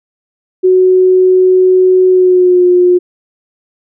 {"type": "tone with pitch glide", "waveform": "sine", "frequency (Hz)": [370.4, 358.2], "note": ["F#4", "F4"], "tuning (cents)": [2, 44], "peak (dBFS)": -4, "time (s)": [0.63, 2.99], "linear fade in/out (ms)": 20, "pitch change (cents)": -58, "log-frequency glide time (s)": [2.09, 2.65], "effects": []}